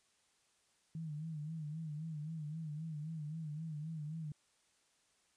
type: tone with vibrato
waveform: sine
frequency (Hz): 155.56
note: D#3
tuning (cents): 0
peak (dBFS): -40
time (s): 0.95-4.32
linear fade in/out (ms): 2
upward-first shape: sine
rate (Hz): 3.8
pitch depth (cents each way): 88
effects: white hiss -74 dBFS RMS until 5.36 s + resampled to 22050 Hz